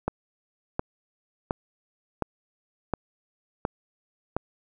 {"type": "click train", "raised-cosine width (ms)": 1, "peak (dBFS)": -11, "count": 7, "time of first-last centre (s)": [0.08, 4.366], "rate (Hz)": 1.4, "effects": []}